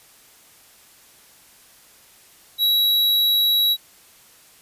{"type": "tone", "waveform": "square", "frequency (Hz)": 3884, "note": "B7", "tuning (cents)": -30, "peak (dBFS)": -16, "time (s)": [2.58, 3.77], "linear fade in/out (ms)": 50, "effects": ["white hiss -51 dBFS RMS until 4.61 s", "resampled to 32000 Hz"]}